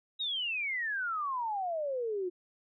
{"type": "exponential sweep", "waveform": "sine", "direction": "down", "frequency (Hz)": [3846, 349.2], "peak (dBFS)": -31, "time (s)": [0.19, 2.3], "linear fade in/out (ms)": 20, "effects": []}